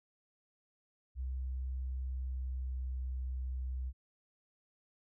sine tone with pitch glide, 64.5 to 63.94 Hz, C2 to C2, -24 to -39 cents, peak -35 dBFS, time 1.15-3.93 s, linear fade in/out 50 ms, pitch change -15 cents, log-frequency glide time 1.96-2.94 s, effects none

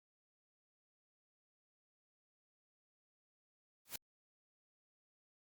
white noise with exponential growth, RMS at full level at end -37 dBFS, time 3.85-3.96 s, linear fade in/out 5 ms, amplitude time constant 23 ms, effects Opus 48 kbps

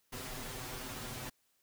pink noise with comb filter, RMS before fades -43 dBFS, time 0.12-1.3 s, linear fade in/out 10 ms, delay 7.9 ms, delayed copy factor +0.95, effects white hiss -75 dBFS RMS until 1.62 s

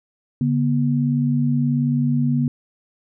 sine tone pair together, 142.89 / 241.5 Hz, D3 / B3, -47 / -39 cents, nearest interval major sixth, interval 908 cents, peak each -19 dBFS, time 0.41-2.48 s, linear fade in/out 2 ms, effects none

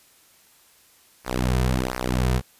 sawtooth tone with flanger, 62.9 Hz, B1, 32 cents sharp, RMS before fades -23 dBFS, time 1.24-2.42 s, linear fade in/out 50 ms, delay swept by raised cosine 0.27 to 3.67 ms, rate 1.4 Hz, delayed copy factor -0.95, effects white hiss -56 dBFS RMS until 2.59 s + resampled to 32000 Hz

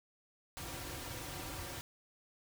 pink noise with comb filter, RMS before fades -44 dBFS, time 0.57-1.81 s, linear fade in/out 0 ms, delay 4.7 ms, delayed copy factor -0.7, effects none

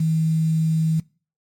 sine tone with quantisation, 160 Hz, D#3, 49 cents sharp, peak -17 dBFS, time 0-1 s, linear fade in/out 5 ms, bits 7, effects noise-tail reverb RT60 0.4 s tail -24 dB re dry + AAC 64 kbps

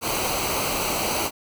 pink noise with comb filter, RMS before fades -25 dBFS, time 0.01-1.31 s, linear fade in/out 50 ms, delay 0.57 ms, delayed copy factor -0.7, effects none

